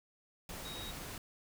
sine tone in noise, 3788 Hz, A#7, 27 cents sharp, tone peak -45 dBFS, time 0.65-0.91 s, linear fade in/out 2 ms, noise pink, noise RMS -45 dBFS, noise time 0.49-1.18 s, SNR -3 dB, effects none

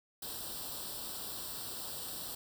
white noise with comb filter, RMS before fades -42 dBFS, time 0.22-2.35 s, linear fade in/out 5 ms, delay 0.23 ms, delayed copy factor +0.8, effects none

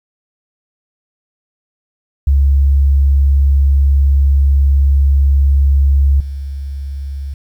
sine tone with level steps, 69.3 Hz, C#2, in tune, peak -7 / -20 dBFS, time 2.27-7.34 s, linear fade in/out 5 ms, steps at 6.2 s, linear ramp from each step 5 ms, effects 8-bit

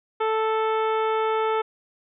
harmonic tone, 440 Hz, A4, in tune, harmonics 1 / 2 / 3 / 4 / 5 / 6 / 7 / 8, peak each -23 / -26 / -28 / -40 / -37 / -44 / -44 / -45 dBFS, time 0.2-1.62 s, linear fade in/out 10 ms, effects none

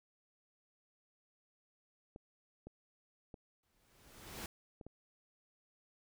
clicks, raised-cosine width 2 ms, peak -36 dBFS, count 5, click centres 2.161 / 2.67 / 3.342 / 4.812 / 4.866 s
pink noise with exponential growth, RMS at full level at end -43 dBFS, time 3.63-4.46 s, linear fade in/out 2 ms, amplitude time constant 180 ms
effects none

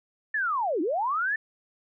sine linear two-way sweep, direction down then up, 1800 to 287.4 to 1800 Hz, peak -24 dBFS, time 0.34-1.36 s, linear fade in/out 5 ms, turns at 0.81 s, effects none

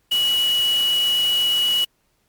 sine tone in noise, 2927 Hz, F#7, 19 cents flat, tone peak -16 dBFS, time 0.11-1.85 s, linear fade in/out 10 ms, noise white, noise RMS -31 dBFS, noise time 0.11-1.85 s, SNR +12 dB, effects pink hiss -66 dBFS RMS until 2.28 s + MP3 96 kbps

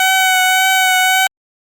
15% pulse tone with vibrato, 751 Hz, F#5, 26 cents sharp, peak -4 dBFS, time 0-1.27 s, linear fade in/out 2 ms, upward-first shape triangle, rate 1.8 Hz, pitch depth 24 cents each way, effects Opus 48 kbps

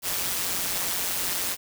white noise with amplitude modulation, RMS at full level -25 dBFS, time 0.02-1.57 s, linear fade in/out 50 ms, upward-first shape sine, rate 182 Hz, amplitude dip 65%, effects none

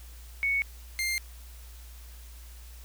sine / sawtooth tone pair in turn, 2219 / 2106 Hz, C#7 / C7, +1 / +11 cents, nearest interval minor second, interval 90 cents, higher first, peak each -24 dBFS, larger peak neither, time 0.43-0.62 / 0.99-1.18 s, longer neither, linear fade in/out 0 ms, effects added 59 Hz sine -44 dBFS peak until 2.84 s + white hiss -54 dBFS RMS until 2.84 s

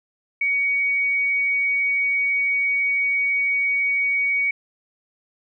sine tone, 2247 Hz, C#7, 23 cents sharp, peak -18 dBFS, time 0.41-4.51 s, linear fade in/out 5 ms, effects none

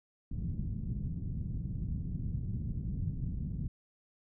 white low-pass noise, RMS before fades -36 dBFS, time 0.31-3.68 s, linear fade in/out 5 ms, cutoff 170 Hz, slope 24 dB/octave, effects none

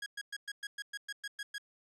sawtooth tone bursts, 1650 Hz, G#6, 12 cents flat, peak -34 dBFS, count 11, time 0.02-1.582 s, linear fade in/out 5 ms, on 42 ms, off 110 ms, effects low-pass 9000 Hz 12 dB/octave

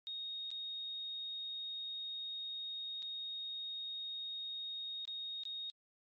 sine tone with dropouts, 3729 Hz, A#7, in tune, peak -40 dBFS, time 0.07-5.7 s, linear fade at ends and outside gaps 0 ms, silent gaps 0.505-0.514 / 3.022-3.027 / 5.052-5.077 / 5.435-5.453 s, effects MP3 32 kbps

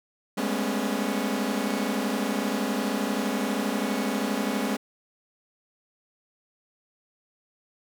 sawtooth tone cluster, 201.4 / 213.8 / 246 / 276.7 Hz, G3 / A3 / B3 / C#4, +47 / -49 / -7 / -3 cents, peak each -27 dBFS, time 0.37-4.77 s, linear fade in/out 10 ms, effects none

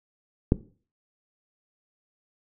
click, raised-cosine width 3 ms, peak -5 dBFS, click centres 0.521 s, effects noise-tail reverb RT60 0.4 s tail -17 dB re dry

